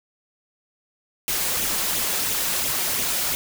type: noise with flanger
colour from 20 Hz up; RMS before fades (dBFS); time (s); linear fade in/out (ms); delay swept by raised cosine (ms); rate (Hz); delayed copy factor
white; -24; 1.28-3.35; 0; 0.3 to 5.6; 2.9; +0.55
effects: none